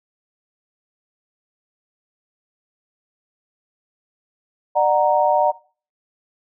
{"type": "chord", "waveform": "sine", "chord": "D augmented", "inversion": "none", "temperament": "equal with one note detuned", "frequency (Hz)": [598.3, 740, 932.3], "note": ["D5", "F#5", "A#5"], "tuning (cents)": [32, 0, 0], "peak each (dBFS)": -18, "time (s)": [4.75, 5.52], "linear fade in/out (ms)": 20, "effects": ["noise-tail reverb RT60 0.4 s tail -20 dB re dry"]}